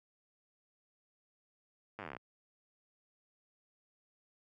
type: slowing click train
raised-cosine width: 0.5 ms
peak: -28 dBFS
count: 15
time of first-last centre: 1.99-2.166 s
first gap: 9 ms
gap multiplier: 1.05
effects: high-pass 100 Hz 12 dB/octave